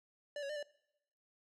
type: tone with pitch steps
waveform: square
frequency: 584 / 557 / 601 / 583 Hz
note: D5 / C#5 / D5 / D5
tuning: -10 / +8 / +40 / -13 cents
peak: -40 dBFS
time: 0.36-0.628 s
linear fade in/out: 2 ms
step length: 67 ms
effects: noise-tail reverb RT60 0.8 s tail -21 dB re dry + low-pass 6000 Hz 12 dB/octave